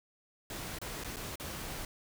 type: noise with dropouts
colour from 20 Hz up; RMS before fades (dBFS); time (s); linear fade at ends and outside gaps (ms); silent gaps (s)
pink; -41; 0.5-1.85; 2; 0.787-0.815 / 1.038-1.045 / 1.161-1.167 / 1.357-1.398
effects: none